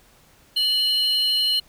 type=tone pair together; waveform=triangle; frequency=2960 / 4186 Hz; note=F#7 / C8; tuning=0 / 0 cents; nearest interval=tritone; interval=600 cents; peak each=-19 dBFS; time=0.56-1.6 s; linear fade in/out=10 ms; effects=tanh soft clip ceiling -11 dBFS + pink hiss -55 dBFS RMS until 1.68 s